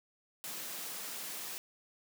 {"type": "high-pass noise", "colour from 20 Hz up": "white", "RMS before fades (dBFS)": -42, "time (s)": [0.44, 1.58], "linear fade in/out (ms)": 0, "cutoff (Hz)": 140, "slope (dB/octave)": 96, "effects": []}